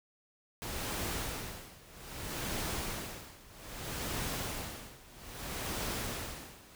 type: noise with tremolo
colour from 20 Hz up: pink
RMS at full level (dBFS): -36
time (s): 0.62-6.75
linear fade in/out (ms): 0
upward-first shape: sine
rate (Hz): 0.62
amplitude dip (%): 90
effects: none